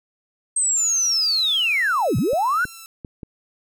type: linear two-way sweep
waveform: sine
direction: down then up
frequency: 8410 to 93.3 to 1532 Hz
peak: -17 dBFS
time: 0.56-2.65 s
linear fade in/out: 5 ms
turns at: 2.17 s
type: tone with vibrato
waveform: 5% pulse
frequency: 1318.5 Hz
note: E6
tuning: in tune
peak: -27 dBFS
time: 0.77-2.86 s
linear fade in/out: 0 ms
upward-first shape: sine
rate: 1.2 Hz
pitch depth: 47 cents each way
type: clicks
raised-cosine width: 3 ms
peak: -21 dBFS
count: 5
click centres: 2.186 / 2.332 / 2.653 / 3.048 / 3.232 s
effects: none